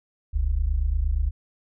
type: tone pair together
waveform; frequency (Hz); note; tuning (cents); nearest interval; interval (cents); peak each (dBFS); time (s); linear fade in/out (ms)
sine; 41.86 / 70.4; E1 / C#2; +27 / +27; major sixth; 900; -23; 0.33-1.31; 20
effects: none